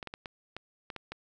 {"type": "clicks", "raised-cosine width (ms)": 0.3, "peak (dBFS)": -23, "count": 8, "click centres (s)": [0.028, 0.073, 0.139, 0.258, 0.566, 0.902, 0.963, 1.12], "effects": []}